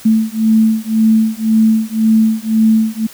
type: beating tone pair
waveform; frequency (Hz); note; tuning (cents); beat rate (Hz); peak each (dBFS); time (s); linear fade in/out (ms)
sine; 219.8 / 221.7; A3 / A3; -2 / +13; 1.9; -12; 0.05-3.07; 10
effects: white hiss -37 dBFS RMS until 3.13 s